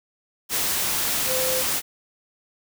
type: tone in noise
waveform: sine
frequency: 516 Hz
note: C5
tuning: 24 cents flat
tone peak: -25 dBFS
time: 1.26-1.64 s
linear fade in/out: 50 ms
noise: white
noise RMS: -24 dBFS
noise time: 0.49-1.82 s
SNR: -4 dB
effects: none